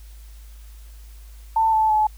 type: tone with pitch steps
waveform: sine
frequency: 891 / 874.2 / 857.7 Hz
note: A5 / A5 / A5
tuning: +22 / -11 / -44 cents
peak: -15 dBFS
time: 1.56-2.07 s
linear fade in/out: 5 ms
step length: 170 ms
effects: added 53 Hz sine -39 dBFS peak until 2.17 s + white hiss -54 dBFS RMS until 2.17 s